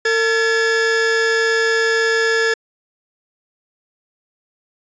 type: tone pair together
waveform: 45% pulse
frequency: 452.7 / 1709.2 Hz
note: A4 / G#6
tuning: +49 / +49 cents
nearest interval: octave + major seventh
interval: 2300 cents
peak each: -17 dBFS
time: 0.05-2.54 s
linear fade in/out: 5 ms
effects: resampled to 16000 Hz